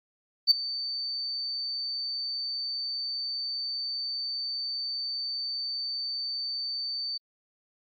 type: tone with ADSR envelope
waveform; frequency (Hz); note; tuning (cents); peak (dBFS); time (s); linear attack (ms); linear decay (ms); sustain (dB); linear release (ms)
sine; 4565; D8; -50; -12; 0.47-7.18; 39; 11; -18; 13
effects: tanh soft clip ceiling -10 dBFS + AAC 64 kbps